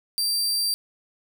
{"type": "tone", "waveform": "sawtooth", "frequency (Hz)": 4699, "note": "D8", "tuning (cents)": 0, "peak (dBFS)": -19, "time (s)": [0.18, 0.74], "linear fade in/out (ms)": 0, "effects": []}